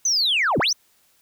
sine linear two-way sweep, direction down then up, 6260 to 91 to 6260 Hz, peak -16 dBFS, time 0.05-0.73 s, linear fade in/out 5 ms, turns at 0.59 s, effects tanh soft clip ceiling -14 dBFS + white hiss -61 dBFS RMS until 1.21 s

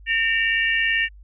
sine tone cluster, 1822 / 2307 / 2741 / 2839 Hz, A#6 / D7 / F7 / F7, -40 / -31 / -33 / +28 cents, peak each -20 / -26 / -26 / -27 dBFS, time 0.06-1.09 s, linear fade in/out 50 ms, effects added 50 Hz sine -42 dBFS peak until 1.23 s

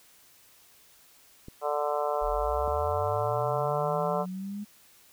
clicks, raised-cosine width 3 ms, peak -29 dBFS, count 2, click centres 1.484 / 2.678 s
harmonic tone, 147.5 Hz, D3, 8 cents sharp, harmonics 3 / 4 / 5 / 6 / 7 / 8 / 9, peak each -33 / -30 / -32 / -39 / -34 / -40 / -38 dBFS, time 1.61-4.26 s, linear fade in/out 50 ms
sine linear sweep, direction up, 38.68 to 209.2 Hz, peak -33 dBFS, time 2.21-4.65 s, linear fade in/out 20 ms
effects white hiss -58 dBFS RMS until 5.12 s

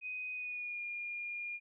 sine tone with pitch glide, 2501 to 2417 Hz, D#7 to D7, +8 to +49 cents, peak -38 dBFS, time 0.01-1.6 s, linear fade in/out 50 ms, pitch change -59 cents, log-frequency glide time 0.33-0.82 s, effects none

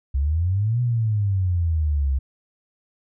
sine exponential two-way sweep, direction up then down, 65.41 to 123.9 to 65.41 Hz, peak -18 dBFS, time 0.14-2.19 s, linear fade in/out 10 ms, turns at 0.81 s, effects none

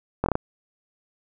slowing click train, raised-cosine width 1 ms, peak -8 dBFS, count 5, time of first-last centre 0.24-0.354 s, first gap 21 ms, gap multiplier 1.21, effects none

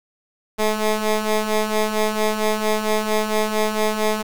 15% pulse ring-modulated tone, 214.8 Hz, A3, 41 cents flat, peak -9 dBFS, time 0.58-4.23 s, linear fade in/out 20 ms, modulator 217 Hz, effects none

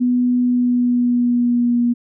sine tone with pitch glide, 246.9 to 239.7 Hz, B3 to A#3, 0 to +48 cents, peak -13 dBFS, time 0-1.94 s, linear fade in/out 20 ms, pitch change -52 cents, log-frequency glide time 0.42-1.82 s, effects none

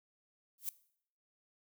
violet noise with exponential growth, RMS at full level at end -33 dBFS, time 0.58-0.69 s, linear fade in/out 2 ms, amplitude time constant 23 ms, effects noise-tail reverb RT60 0.6 s tail -19 dB re dry

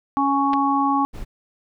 harmonic tone, 277.7 Hz, C#4, 3 cents sharp, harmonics 1 / 3 / 4, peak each -21 / -21 / -21 dBFS, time 0.17-1.05 s, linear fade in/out 0 ms
clicks, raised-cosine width 0.3 ms, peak -15 dBFS, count 2, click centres 0.533 / 0.538 s
brown noise, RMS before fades -31 dBFS, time 1.13-1.25 s, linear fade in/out 20 ms
effects none

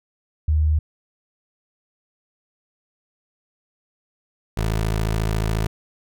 sine / 20% pulse tone pair in turn, 76.8 / 54.13 Hz, D#2 / A1, -22 / -28 cents, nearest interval tritone, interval 606 cents, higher first, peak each -15 dBFS, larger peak neither, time 0.48-0.79 / 4.57-5.67 s, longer second, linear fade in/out 5 ms, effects none

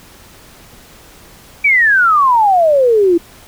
sine exponential sweep, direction down, 2349 to 329.6 Hz, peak -7 dBFS, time 1.64-3.18 s, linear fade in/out 10 ms, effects pink hiss -41 dBFS RMS until 3.47 s

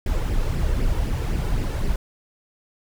brown noise with flanger, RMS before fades -22 dBFS, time 0.06-1.96 s, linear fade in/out 2 ms, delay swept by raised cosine 0.38 to 2.28 ms, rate 3.9 Hz, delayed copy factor +0.55, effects none

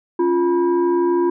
sine tone with frequency modulation, 349.2 Hz, F4, in tune, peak -14 dBFS, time 0.19-1.3 s, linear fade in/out 5 ms, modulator 626 Hz, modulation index 0.65, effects none

